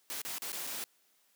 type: noise with dropouts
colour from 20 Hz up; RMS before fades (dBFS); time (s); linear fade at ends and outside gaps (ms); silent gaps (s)
white; -39; 0.1-0.84; 0; 0.217-0.25 / 0.383-0.42 / 0.519-0.529 / 0.668-0.672
effects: white hiss -70 dBFS RMS until 1.35 s + high-pass 200 Hz 12 dB/octave